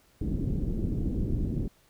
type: low-pass noise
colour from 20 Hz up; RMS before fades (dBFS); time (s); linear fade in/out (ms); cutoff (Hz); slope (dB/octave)
pink; -29; 0.21-1.68; 5; 330; 24
effects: pink hiss -63 dBFS RMS until 1.89 s